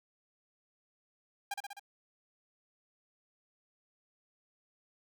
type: tone with echo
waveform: sawtooth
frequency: 804 Hz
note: G5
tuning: 44 cents sharp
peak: -30 dBFS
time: 1.51-1.54 s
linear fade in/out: 5 ms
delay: 64 ms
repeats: 4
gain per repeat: -3 dB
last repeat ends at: 1.796 s
effects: none